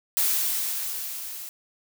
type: noise with level ramp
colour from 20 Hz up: blue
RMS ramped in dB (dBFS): -22 to -38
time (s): 0.17-1.49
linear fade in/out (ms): 0
effects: none